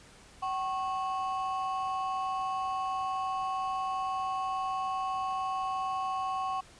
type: ring-modulated tone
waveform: triangle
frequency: 927 Hz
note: A#5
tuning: 10 cents flat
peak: -25 dBFS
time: 0.42-6.61 s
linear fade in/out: 10 ms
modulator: 167 Hz
effects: pink hiss -55 dBFS RMS until 6.79 s + resampled to 22050 Hz